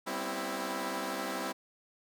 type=chord; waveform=10% pulse; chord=C major seventh; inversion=second; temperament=equal with one note detuned; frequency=196 / 246.9 / 265.4 / 329.6 Hz; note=G3 / B3 / C4 / E4; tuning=0 / 0 / +25 / 0 cents; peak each=-32 / -34 / -30 / -30 dBFS; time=0.06-1.53 s; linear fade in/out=20 ms; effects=none